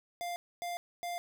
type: tone bursts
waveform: square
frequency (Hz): 698.5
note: F5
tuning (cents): 0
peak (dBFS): -36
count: 3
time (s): 0.21-1.18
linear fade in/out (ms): 0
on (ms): 150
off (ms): 260
effects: none